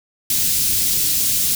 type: band-stop noise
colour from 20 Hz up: white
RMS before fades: -18 dBFS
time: 0.3-1.55 s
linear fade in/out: 2 ms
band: 230 to 3900 Hz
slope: 12 dB/octave
effects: none